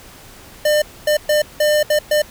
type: tone bursts at uneven times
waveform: square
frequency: 601 Hz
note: D5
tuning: 40 cents sharp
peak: -13 dBFS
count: 6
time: 0.65-0.82 / 1.07-1.17 / 1.29-1.42 / 1.6-1.83 / 1.9-1.99 / 2.11-2.22 s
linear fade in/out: 5 ms
effects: pink hiss -41 dBFS RMS until 2.3 s